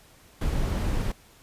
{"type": "noise", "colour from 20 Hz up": "brown", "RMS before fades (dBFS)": -26, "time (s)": [0.41, 1.12], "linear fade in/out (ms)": 5, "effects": ["pink hiss -55 dBFS RMS until 1.42 s", "resampled to 32000 Hz"]}